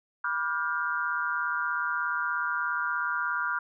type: chord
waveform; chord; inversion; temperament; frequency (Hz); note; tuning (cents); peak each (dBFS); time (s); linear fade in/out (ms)
sine; G dominant seventh; first; just; 980 / 1176 / 1411.2 / 1568; B5 / D6 / F6 / G6; -14 / +2 / +18 / 0; -35 / -34 / -29 / -34; 0.24-3.59; 5
effects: none